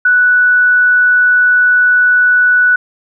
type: tone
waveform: sine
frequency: 1480 Hz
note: F#6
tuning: in tune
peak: -6 dBFS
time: 0.05-2.76 s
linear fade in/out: 5 ms
effects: none